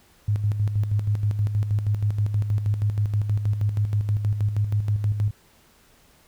sine tone with tremolo, 104 Hz, G#2, 3 cents sharp, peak -18 dBFS, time 0.28-5.31 s, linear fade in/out 5 ms, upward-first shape square, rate 6.3 Hz, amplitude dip 55%, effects pink hiss -57 dBFS RMS until 6.27 s

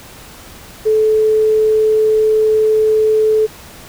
sine tone, 433.9 Hz, A4, 24 cents flat, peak -9 dBFS, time 0.85-3.47 s, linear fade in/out 20 ms, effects pink hiss -37 dBFS RMS until 3.88 s

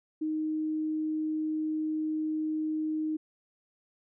sine tone, 311.1 Hz, D#4, in tune, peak -28 dBFS, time 0.21-3.17 s, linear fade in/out 10 ms, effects none

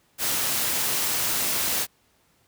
white noise, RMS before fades -25 dBFS, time 0.18-1.87 s, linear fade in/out 50 ms, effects pink hiss -64 dBFS RMS until 2.47 s + high-pass 60 Hz 12 dB/octave

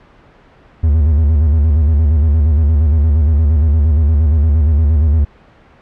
triangle tone with vibrato, 76.2 Hz, D#2, 36 cents flat, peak -6 dBFS, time 0.83-5.25 s, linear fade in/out 10 ms, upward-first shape square, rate 8.6 Hz, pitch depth 98 cents each way, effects pink hiss -45 dBFS RMS until 5.81 s + low-pass 2000 Hz 12 dB/octave

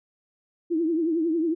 sine tone with vibrato, 327.1 Hz, E4, 13 cents flat, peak -21 dBFS, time 0.7-1.55 s, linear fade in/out 20 ms, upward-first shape triangle, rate 11 Hz, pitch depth 120 cents each way, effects none

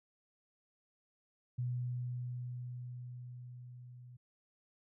sine tone with level ramp, 123.47 Hz, B2, in tune, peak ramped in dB -33 to -51 dBFS, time 1.58-4.17 s, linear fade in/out 10 ms, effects none

